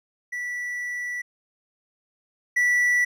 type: tone pair in turn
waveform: triangle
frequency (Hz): 1958 / 1958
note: B6 / B6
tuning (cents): -15 / -15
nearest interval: unison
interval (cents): 0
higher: neither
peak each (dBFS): -26 / -16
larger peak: second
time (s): 0.32-1.22 / 2.56-3.05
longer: first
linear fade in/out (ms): 10
effects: none